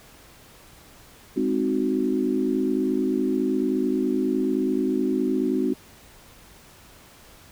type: chord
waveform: sine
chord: Ab dominant seventh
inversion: none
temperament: equal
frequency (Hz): 207.7 / 261.6 / 311.1 / 370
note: Ab3 / C4 / Eb4 / Gb4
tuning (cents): 0 / 0 / 0 / 0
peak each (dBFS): -29 / -24 / -27 / -26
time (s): 1.36-5.74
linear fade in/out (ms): 10
effects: pink hiss -50 dBFS RMS until 7.51 s